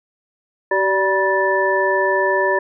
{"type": "tone cluster", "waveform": "sine", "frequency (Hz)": [382.9, 582, 968, 1760], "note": ["G4", "D5", "B5", "A6"], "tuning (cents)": [-41, -16, -35, 0], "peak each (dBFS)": -20, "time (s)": [0.71, 2.59], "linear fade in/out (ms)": 5, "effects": []}